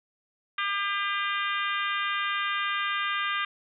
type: harmonic tone with a mistuned harmonic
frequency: 401 Hz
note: G4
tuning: 39 cents sharp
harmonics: 3 / 4 / 5 / 6 / 7 / 8 / 9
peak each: -30 / -32 / -34 / -36 / -37 / -38 / -39 dBFS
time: 0.58-3.45 s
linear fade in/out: 5 ms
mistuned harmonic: 8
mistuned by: -35 cents
effects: none